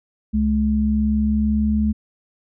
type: tone pair together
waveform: sine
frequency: 71.21 / 213.4 Hz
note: C#2 / G#3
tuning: +47 / +47 cents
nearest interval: octave + perfect fifth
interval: 1900 cents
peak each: -21 / -17 dBFS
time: 0.33-1.93 s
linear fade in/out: 20 ms
effects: none